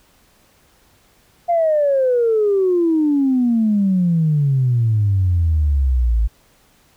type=exponential sweep; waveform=sine; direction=down; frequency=702 to 53 Hz; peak=-12 dBFS; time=1.48-6.28 s; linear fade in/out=20 ms; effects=tanh soft clip ceiling -8 dBFS + pink hiss -55 dBFS RMS until 6.96 s